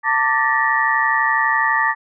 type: tone cluster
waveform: sine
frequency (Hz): 896 / 1170 / 1770 / 1902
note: A5 / D6 / A6 / A#6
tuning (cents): +31 / -7 / +10 / +34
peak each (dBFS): -20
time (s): 0.03-1.95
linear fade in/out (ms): 50
effects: none